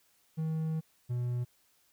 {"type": "tone pair in turn", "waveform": "triangle", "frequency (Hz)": [159, 122.36], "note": ["D#3", "B2"], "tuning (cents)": [38, -16], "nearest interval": "perfect fourth", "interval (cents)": 454, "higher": "first", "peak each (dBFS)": -28, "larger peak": "neither", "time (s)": [[0.37, 0.81], [1.09, 1.45]], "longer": "first", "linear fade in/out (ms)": 20, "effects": ["white hiss -69 dBFS RMS until 1.92 s"]}